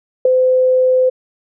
sine tone with ADSR envelope, 512 Hz, C5, 38 cents flat, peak -4 dBFS, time 0.25-1.1 s, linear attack 5 ms, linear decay 5 ms, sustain -5 dB, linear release 14 ms, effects none

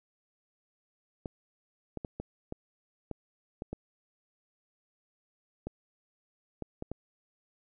clicks, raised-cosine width 2 ms, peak -23 dBFS, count 12, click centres 1.258 / 1.973 / 2.048 / 2.2 / 2.524 / 3.113 / 3.621 / 3.73 / 5.67 / 6.623 / 6.824 / 6.916 s, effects none

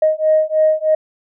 sine beating tone pair, 622.3 / 625.5 Hz, D#5 / D#5, 0 / +9 cents, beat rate 3.2 Hz, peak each -14 dBFS, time 0.02-0.95 s, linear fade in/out 5 ms, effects tanh soft clip ceiling -4 dBFS

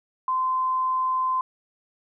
sine tone, 1033 Hz, C6, 22 cents flat, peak -21 dBFS, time 0.28-1.41 s, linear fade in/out 2 ms, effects none

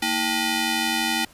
10% pulse ring-modulated tone, 554.4 Hz, C#5, in tune, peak -10 dBFS, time 0.02-1.25 s, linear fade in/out 5 ms, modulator 1340 Hz, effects pink hiss -51 dBFS RMS until 1.33 s + resampled to 32000 Hz

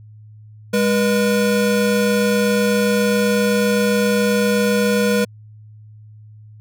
square tone pair together, 203.7 / 484.5 Hz, G#3 / B4, -33 / -33 cents, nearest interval octave + minor third, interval 1500 cents, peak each -18 / -18 dBFS, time 0.73-5.25 s, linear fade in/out 10 ms, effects added 107 Hz sine -39 dBFS peak until 6.6 s

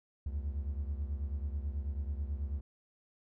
triangle beating tone pair, 69.3 / 78.5 Hz, C#2 / D#2, 0 / +16 cents, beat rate 9.2 Hz, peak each -33 / -38 dBFS, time 0.26-2.61 s, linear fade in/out 5 ms, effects none

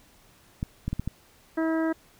clicks, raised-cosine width 5 ms, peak -16 dBFS, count 5, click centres 0.629 / 0.88 / 0.93 / 0.996 / 1.076 s
harmonic tone, 322.6 Hz, E4, 37 cents flat, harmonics 1 / 2 / 3 / 4 / 5 / 6, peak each -24 / -31 / -38 / -39 / -37 / -43 dBFS, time 1.57-1.93 s, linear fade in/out 10 ms
effects pink hiss -58 dBFS RMS until 2.19 s

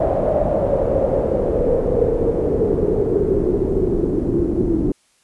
pink noise with low-pass filter sweep, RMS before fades -18 dBFS, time 0-4.92 s, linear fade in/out 5 ms, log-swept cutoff 630 to 320 Hz, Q 7, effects white hiss -59 dBFS RMS until 5.23 s + resampled to 24000 Hz

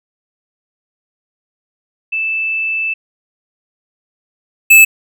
sine / square tone pair in turn, 2637 / 2617 Hz, E7 / E7, 0 / -13 cents, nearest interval unison, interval 13 cents, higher first, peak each -15 / -3 dBFS, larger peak second, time 2.12-2.94 / 4.7-4.85 s, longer first, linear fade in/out 10 ms, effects none

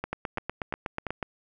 two click trains, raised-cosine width 0.5 ms, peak -15 / -16 dBFS, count 10 / 4, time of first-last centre 0.13-1.228 / 0.04-1.067 s, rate 8.2 / 2.92 Hz, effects none

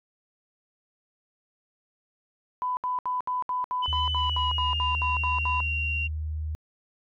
sine tone bursts, 1000 Hz, B5, 21 cents sharp, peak -25 dBFS, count 14, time 2.62-5.604 s, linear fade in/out 0 ms, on 150 ms, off 68 ms
sine tone with pitch glide, 3010 to 2760 Hz, F#7 to F7, +29 to -21 cents, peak -27 dBFS, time 3.82-6.08 s, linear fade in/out 20 ms, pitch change -150 cents, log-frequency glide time 4.1-5.01 s
sine tone, 77.4 Hz, D#2, 9 cents flat, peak -28 dBFS, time 3.88-6.55 s, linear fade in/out 0 ms
effects tanh soft clip ceiling -13 dBFS

